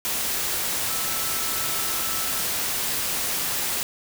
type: tone in noise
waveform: sine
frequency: 1318.5 Hz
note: E6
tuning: in tune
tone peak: -37 dBFS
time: 0.88-2.42 s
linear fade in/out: 0 ms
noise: white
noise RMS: -26 dBFS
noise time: 0.05-3.83 s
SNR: -14 dB
effects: none